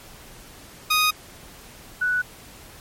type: tone pair in turn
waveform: 15% pulse / sine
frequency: 1244.5 / 1480 Hz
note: D#6 / F#6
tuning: 0 / 0 cents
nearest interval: minor third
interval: 300 cents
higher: second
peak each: -11 / -19 dBFS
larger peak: first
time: 0.9-1.11 / 2.01-2.22 s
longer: neither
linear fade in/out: 10 ms
effects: pink hiss -45 dBFS RMS until 2.8 s + MP3 64 kbps